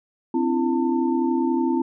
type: tone cluster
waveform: sine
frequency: 259.7 / 290.4 / 333.6 / 897 Hz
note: C4 / D4 / E4 / A5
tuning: -13 / -19 / +21 / +33 cents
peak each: -22 / -31 / -22 / -29 dBFS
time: 0.34-1.82 s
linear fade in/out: 5 ms
effects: none